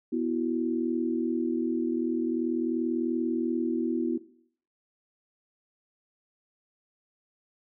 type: chord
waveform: sine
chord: B suspended fourth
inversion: none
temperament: equal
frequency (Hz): 246.9 / 329.6 / 370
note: B3 / E4 / F#4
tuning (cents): 0 / 0 / 0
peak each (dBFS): -29 / -29 / -32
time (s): 0.12-4.18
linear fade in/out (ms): 10
effects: noise-tail reverb RT60 0.6 s tail -17 dB re dry